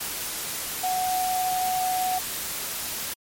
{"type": "tone in noise", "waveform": "sine", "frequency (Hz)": 740, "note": "F#5", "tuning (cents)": 0, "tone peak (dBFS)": -23, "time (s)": [0.83, 2.19], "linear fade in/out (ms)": 10, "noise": "white", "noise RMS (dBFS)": -31, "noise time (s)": [0, 3.14], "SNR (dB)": 5, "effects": ["MP3 64 kbps"]}